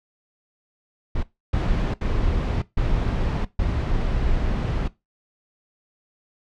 brown noise bursts at uneven times, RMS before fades -22 dBFS, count 5, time 1.15-1.23 / 1.53-1.94 / 2.01-2.62 / 2.77-3.45 / 3.59-4.88 s, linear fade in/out 5 ms, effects noise-tail reverb RT60 0.2 s tail -18 dB re dry + low-pass 4000 Hz 12 dB/octave

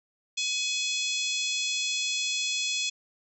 harmonic tone, 846 Hz, G#5, 32 cents sharp, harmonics 3 / 4 / 5 / 6 / 7 / 8 / 9, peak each -32 / -31 / -36 / -38 / -36 / -38 / -38 dBFS, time 0.37-2.9 s, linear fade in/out 10 ms, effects none

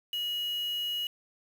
sine tone with quantisation, 2900 Hz, F#7, 35 cents flat, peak -30 dBFS, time 0.13-1.07 s, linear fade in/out 2 ms, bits 7, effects none

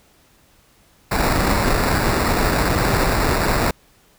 pink noise with sample-and-hold, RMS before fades -18 dBFS, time 1.11-3.71 s, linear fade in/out 5 ms, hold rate 3150 Hz, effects pink hiss -55 dBFS RMS until 4.18 s

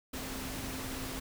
sine tone in noise, 261.6 Hz, C4, in tune, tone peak -43 dBFS, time 0.13-1.2 s, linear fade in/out 10 ms, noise pink, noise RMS -40 dBFS, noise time 0.13-1.2 s, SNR -6 dB, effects none

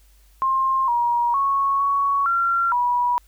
sine tone with pitch steps, 1061 / 952 / 1104 / 1117 / 1372 / 973 Hz, C6 / A#5 / C#6 / C#6 / F6 / B5, +24 / +36 / -7 / +13 / -31 / -26 cents, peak -17 dBFS, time 0.42-3.18 s, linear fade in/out 0 ms, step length 460 ms, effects added 50 Hz sine -51 dBFS peak until 3.27 s + white hiss -60 dBFS RMS until 3.27 s

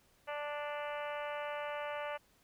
harmonic tone, 293.7 Hz, D4, in tune, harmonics 2 / 3 / 4 / 5 / 6 / 7 / 8 / 9 / 10, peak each -40 / -44 / -46 / -48 / -50 / -51 / -52 / -53 / -54 dBFS, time 0.27-2.18 s, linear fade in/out 20 ms, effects pink hiss -69 dBFS RMS until 2.43 s

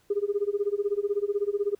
sine tone with tremolo, 407.3 Hz, G#4, 34 cents flat, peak -20 dBFS, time 0.1-1.75 s, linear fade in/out 5 ms, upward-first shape sine, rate 16 Hz, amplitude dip 95%, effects tanh soft clip ceiling -16 dBFS + pink hiss -65 dBFS RMS until 1.79 s

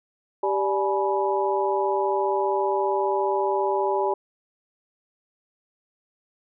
harmonic tone with a mistuned harmonic, 196 Hz, G3, in tune, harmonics 2 / 3 / 4 / 5, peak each -24 / -28 / -26 / -28 dBFS, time 0.43-4.14 s, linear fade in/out 5 ms, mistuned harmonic 4, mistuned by +130 cents, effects none

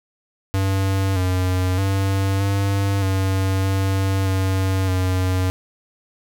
square tone with pitch steps, 96.6 / 92.1 / 97.2 / 98.9 / 95.6 / 96.5 / 95.1 / 92.6 Hz, G2 / F#2 / G2 / G2 / G2 / G2 / F#2 / F#2, -25 / -7 / -14 / +16 / -43 / -27 / +48 / +2 cents, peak -18 dBFS, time 0.54-5.5 s, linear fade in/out 0 ms, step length 620 ms, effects none

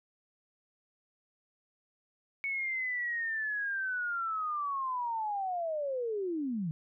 sine linear sweep, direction down, 2224 to 150 Hz, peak -31 dBFS, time 2.44-6.71 s, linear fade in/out 0 ms, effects none

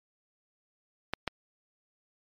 clicks, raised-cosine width 0.3 ms, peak -13 dBFS, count 2, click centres 1.136 / 1.277 s, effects MP3 64 kbps

